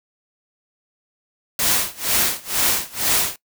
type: noise with tremolo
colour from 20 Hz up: white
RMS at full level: -17 dBFS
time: 1.59-3.36 s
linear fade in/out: 2 ms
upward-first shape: sine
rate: 2.1 Hz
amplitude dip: 95%
effects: noise-tail reverb RT60 0.1 s tail -20 dB re dry